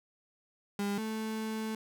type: tone pair in turn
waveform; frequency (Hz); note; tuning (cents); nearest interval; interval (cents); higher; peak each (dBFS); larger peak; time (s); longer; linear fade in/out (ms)
35% pulse; 202 / 219.4; G#3 / A3; -48 / -5; minor second; 143; second; -29 / -32; first; 0.79-0.98 / 0.98-1.75; second; 2
effects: none